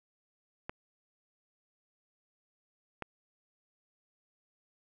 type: clicks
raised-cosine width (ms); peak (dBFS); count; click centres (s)
0.5; -22; 2; 0.695 / 3.023
effects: none